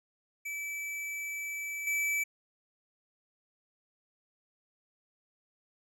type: tone with level steps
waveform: square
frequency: 2308 Hz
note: D7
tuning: 31 cents flat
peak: -36 / -29 dBFS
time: 0.45-2.24 s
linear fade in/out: 10 ms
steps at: 1.87 s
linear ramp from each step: 2 ms
effects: none